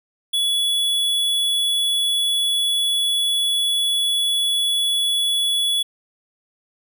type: tone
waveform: square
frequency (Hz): 3398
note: G#7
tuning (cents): +39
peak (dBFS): -18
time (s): 0.33-5.83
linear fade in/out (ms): 10
effects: none